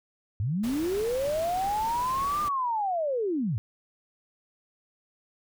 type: linear two-way sweep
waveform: sine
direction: up then down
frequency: 90.8 to 1209 to 90.8 Hz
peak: -25 dBFS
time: 0.4-3.58 s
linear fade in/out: 0 ms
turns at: 2.42 s
type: noise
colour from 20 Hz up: pink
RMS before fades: -40 dBFS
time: 0.63-2.49 s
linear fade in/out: 10 ms
effects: none